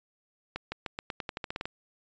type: accelerating click train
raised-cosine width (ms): 0.3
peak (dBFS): -18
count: 13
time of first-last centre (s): 0.56-1.655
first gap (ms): 160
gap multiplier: 0.89
effects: resampled to 16000 Hz